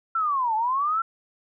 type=linear two-way sweep; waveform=sine; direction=down then up; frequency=1364 to 851 to 1364 Hz; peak=-21 dBFS; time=0.15-1.02 s; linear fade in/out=5 ms; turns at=0.55 s; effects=none